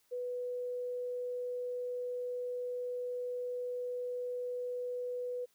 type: tone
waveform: sine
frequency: 493.9 Hz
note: B4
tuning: in tune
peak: -35 dBFS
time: 0.11-5.46 s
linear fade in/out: 20 ms
effects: white hiss -72 dBFS RMS until 5.54 s